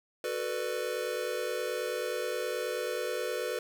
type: chord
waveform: square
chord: B minor seventh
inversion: second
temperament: just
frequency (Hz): 370.4 / 444.5 / 493.9 / 592.7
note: F#4 / A4 / B4 / D5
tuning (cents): +2 / +18 / 0 / +16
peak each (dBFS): -40 / -38 / -35 / -40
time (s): 0.24-3.59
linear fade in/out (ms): 2
effects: none